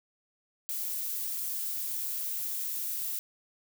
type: noise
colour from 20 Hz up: violet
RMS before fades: -34 dBFS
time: 0.69-3.19 s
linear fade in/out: 0 ms
effects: none